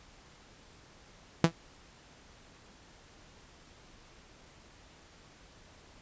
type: tone with exponential decay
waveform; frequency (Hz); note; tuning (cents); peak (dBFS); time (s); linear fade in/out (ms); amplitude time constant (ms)
sawtooth; 166; E3; +12; -12; 1.44-1.52; 2; 17
effects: pink hiss -57 dBFS RMS until 6.01 s + resampled to 16000 Hz